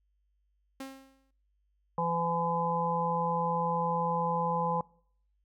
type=tone with exponential decay; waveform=sawtooth; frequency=268.3 Hz; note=C4; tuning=44 cents sharp; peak=-33 dBFS; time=0.8-1.31 s; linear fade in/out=5 ms; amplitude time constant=110 ms
type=harmonic tone; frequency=168.9 Hz; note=E3; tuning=42 cents sharp; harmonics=1 / 3 / 5 / 6; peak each=-34 / -34 / -32 / -32 dBFS; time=1.98-4.81 s; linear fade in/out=2 ms
effects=noise-tail reverb RT60 0.6 s tail -24 dB re dry + added 50 Hz sine -70 dBFS peak until 5.44 s